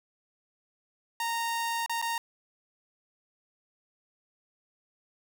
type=tone with dropouts; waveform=sawtooth; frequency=926 Hz; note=A#5; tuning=12 cents flat; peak=-25 dBFS; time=1.2-2.18 s; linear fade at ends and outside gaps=2 ms; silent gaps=1.862-1.895 / 2.016-2.024 s; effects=none